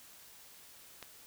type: click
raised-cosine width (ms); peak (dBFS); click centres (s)
0.2; -27; 1.027
effects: white hiss -56 dBFS RMS until 1.26 s